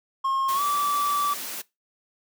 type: tone with pitch glide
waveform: triangle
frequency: 1075 to 1158.8 Hz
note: C6 to D6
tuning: +47 to -24 cents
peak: -20 dBFS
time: 0.24-1.34 s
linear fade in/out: 10 ms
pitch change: +129 cents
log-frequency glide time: 0.54-0.62 s
type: high-pass noise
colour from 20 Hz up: white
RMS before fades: -34 dBFS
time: 0.48-1.62 s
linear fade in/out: 10 ms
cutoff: 160 Hz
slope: 96 dB/octave
effects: noise-tail reverb RT60 0.2 s tail -20 dB re dry